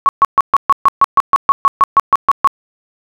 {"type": "tone bursts", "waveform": "sine", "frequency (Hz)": 1108.7, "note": "C#6", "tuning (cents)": 0, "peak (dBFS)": -4, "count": 16, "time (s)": [0.06, 2.474], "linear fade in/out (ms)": 0, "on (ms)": 29, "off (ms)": 130, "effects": []}